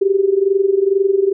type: tone with amplitude modulation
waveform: sine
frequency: 391.5 Hz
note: G4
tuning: 2 cents flat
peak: -8 dBFS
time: 0.01-1.33 s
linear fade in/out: 10 ms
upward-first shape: sine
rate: 22.2 Hz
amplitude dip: 80%
effects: none